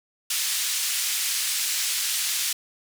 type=band-pass noise; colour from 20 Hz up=white; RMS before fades=-26 dBFS; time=0.3-2.53 s; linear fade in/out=5 ms; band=2300 to 9900 Hz; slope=12 dB/octave; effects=none